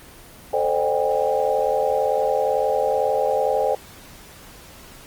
sine tone cluster, 439.6 / 522 / 600 / 755 / 806 Hz, A4 / C5 / D5 / F#5 / G5, -2 / -4 / +37 / +35 / +48 cents, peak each -25 / -22 / -24 / -29 / -24 dBFS, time 0.53-3.75 s, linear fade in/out 5 ms, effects pink hiss -44 dBFS RMS until 5.06 s + Opus 24 kbps

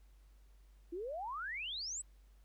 sine exponential sweep, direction up, 325.2 to 8250 Hz, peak -39 dBFS, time 0.92-2.02 s, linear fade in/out 10 ms, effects added 49 Hz sine -59 dBFS peak until 2.44 s + pink hiss -75 dBFS RMS until 2.44 s

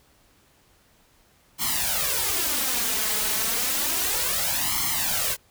white noise with flanger, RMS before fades -25 dBFS, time 1.58-5.37 s, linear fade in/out 50 ms, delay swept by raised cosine 0.94 to 4.74 ms, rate 0.31 Hz, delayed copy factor +0.85, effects pink hiss -60 dBFS RMS until 5.5 s

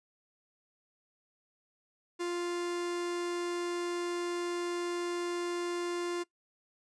45% pulse tone, 349.2 Hz, F4, in tune, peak -32 dBFS, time 2.19-6.24 s, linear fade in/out 20 ms, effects noise-tail reverb RT60 0.1 s tail -20 dB re dry + resampled to 22050 Hz

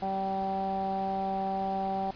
sawtooth tone with low-pass filter, 193 Hz, G3, 27 cents flat, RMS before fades -31 dBFS, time 0.02-2.11 s, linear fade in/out 5 ms, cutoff 760 Hz, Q 9, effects pink hiss -49 dBFS RMS until 2.15 s + resampled to 11025 Hz

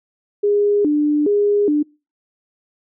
sine tone with vibrato, 349.2 Hz, F4, in tune, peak -13 dBFS, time 0.43-1.83 s, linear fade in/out 10 ms, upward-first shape square, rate 1.2 Hz, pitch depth 280 cents each way, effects noise-tail reverb RT60 0.3 s tail -25 dB re dry

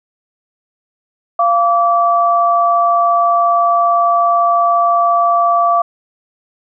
sine tone pair together, 691.5 / 1157 Hz, F5 / D6, -17 / -26 cents, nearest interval major sixth, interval 891 cents, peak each -12 dBFS, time 1.39-5.82 s, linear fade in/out 5 ms, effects none

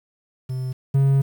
triangle tone pair in turn, 128.8 / 137 Hz, C3 / C#3, -27 / -20 cents, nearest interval minor second, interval 107 cents, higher second, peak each -22 / -12 dBFS, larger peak second, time 0.49-0.73 / 0.94-1.22 s, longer second, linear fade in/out 10 ms, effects 8-bit

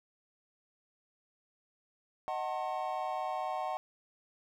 triangle chord, D# diminished seventh, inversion none, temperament just, 622.3 / 746.7 / 896 / 1075.3 Hz, D#5 / F#5 / A5 / C6, 0 / +16 / +31 / +47 cents, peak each -38 / -34 / -39 / -39 dBFS, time 2.28-3.77 s, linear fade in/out 0 ms, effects none

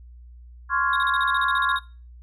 sine chord, Db major seventh, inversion third, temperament equal with one note detuned, 1046.5 / 1115.8 / 1396.9 / 1661.2 Hz, C6 / Db6 / F6 / Ab6, 0 / +11 / 0 / 0 cents, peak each -25 dBFS, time 0.69-1.8 s, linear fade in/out 50 ms
triangle tone bursts, 3729 Hz, A#7, in tune, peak -27 dBFS, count 13, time 0.93-1.788 s, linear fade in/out 2 ms, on 30 ms, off 39 ms
effects noise-tail reverb RT60 0.4 s tail -22 dB re dry + added 60 Hz sine -42 dBFS peak until 2.22 s

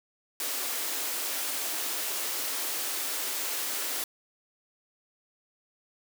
white high-pass noise, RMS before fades -32 dBFS, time 0.4-4.04 s, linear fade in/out 2 ms, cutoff 260 Hz, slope 48 dB/octave, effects none

